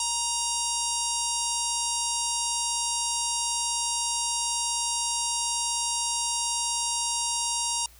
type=harmonic tone; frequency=939 Hz; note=A#5; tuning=12 cents sharp; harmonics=1 / 3 / 4 / 5 / 6 / 7 / 8 / 9 / 10; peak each=-33 / -36 / -38 / -36 / -33 / -35 / -34 / -38 / -32 dBFS; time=0-7.86 s; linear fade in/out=2 ms; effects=added 60 Hz sine -53 dBFS peak until 7.99 s + white hiss -55 dBFS RMS until 7.99 s